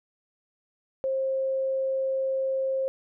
sine tone, 532 Hz, C5, 29 cents sharp, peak -24 dBFS, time 1.04-2.88 s, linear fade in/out 0 ms, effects none

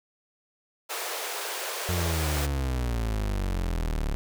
pink high-pass noise, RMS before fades -33 dBFS, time 0.89-2.47 s, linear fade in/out 20 ms, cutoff 400 Hz, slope 48 dB/octave
35% pulse exponential sweep, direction down, 90.3 to 35.24 Hz, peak -24 dBFS, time 1.89-4.15 s, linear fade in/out 0 ms
effects none

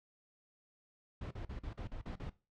brown noise bursts, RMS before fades -43 dBFS, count 8, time 1.21-2.297 s, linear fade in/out 5 ms, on 100 ms, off 41 ms, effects noise-tail reverb RT60 0.3 s tail -18 dB re dry + low-pass 4000 Hz 12 dB/octave

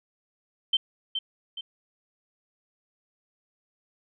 sine tone with echo, 3111 Hz, G7, 14 cents flat, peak -19 dBFS, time 0.73-0.77 s, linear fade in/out 5 ms, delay 420 ms, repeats 2, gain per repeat -7 dB, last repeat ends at 1.61 s, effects none

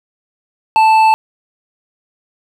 sine tone with hard clipping, 880 Hz, A5, in tune, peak -8 dBFS, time 0.76-1.14 s, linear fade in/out 0 ms, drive 7 dB, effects none

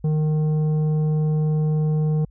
sine tone with tanh clipping, 153.9 Hz, D#3, 19 cents flat, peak -19 dBFS, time 0.04-2.25 s, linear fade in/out 5 ms, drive 8 dB, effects added 50 Hz sine -46 dBFS peak until 2.3 s

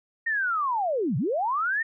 sine linear two-way sweep, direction down then up, 1864.7 to 114.9 to 1864.7 Hz, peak -23 dBFS, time 0.26-1.83 s, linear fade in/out 10 ms, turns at 1.17 s, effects none

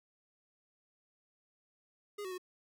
square tone with pitch steps, 411.8 / 373.3 / 364.7 Hz, G#4 / F#4 / F#4, -15 / +15 / -25 cents, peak -40 dBFS, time 2.18-2.381 s, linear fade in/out 10 ms, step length 67 ms, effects none

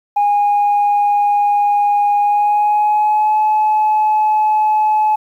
sine tone with pitch glide, 821 to 856.4 Hz, G#5 to A5, -20 to -47 cents, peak -9 dBFS, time 0.16-5.16 s, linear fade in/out 10 ms, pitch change +73 cents, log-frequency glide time 2.2-3.37 s, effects tanh soft clip ceiling -8 dBFS + 8-bit

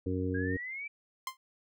harmonic tone, 92.4 Hz, F#2, 2 cents flat, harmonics 1 / 2 / 3 / 4 / 5, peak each -34 / -40 / -34 / -40 / -37 dBFS, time 0.06-0.57 s, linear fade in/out 5 ms
sine exponential sweep, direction up, 1604 to 2349 Hz, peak -37 dBFS, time 0.34-0.88 s, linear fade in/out 10 ms
sawtooth tone with exponential decay, 1046.5 Hz, C6, in tune, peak -27 dBFS, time 1.27-1.37 s, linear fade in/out 2 ms, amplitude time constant 21 ms
effects none

